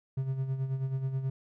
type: tone with tremolo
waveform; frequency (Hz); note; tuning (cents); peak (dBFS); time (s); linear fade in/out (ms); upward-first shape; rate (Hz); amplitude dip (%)
triangle; 133.1; C3; +30; -25; 0.17-1.3; 5; sine; 9.3; 60
effects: none